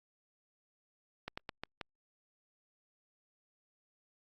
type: slowing click train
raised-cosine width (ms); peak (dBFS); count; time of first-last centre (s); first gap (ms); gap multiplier
0.3; -23; 5; 1.28-1.812; 95; 1.23
effects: Opus 48 kbps